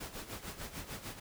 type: noise with tremolo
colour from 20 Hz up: pink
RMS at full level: -42 dBFS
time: 0-1.2 s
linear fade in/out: 10 ms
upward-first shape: sine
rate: 6.7 Hz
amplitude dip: 70%
effects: none